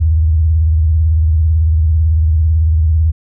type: tone with vibrato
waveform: sine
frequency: 79.3 Hz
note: D#2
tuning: 33 cents sharp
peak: -8 dBFS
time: 0-3.12 s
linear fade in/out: 20 ms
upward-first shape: square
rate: 18 Hz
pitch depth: 97 cents each way
effects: none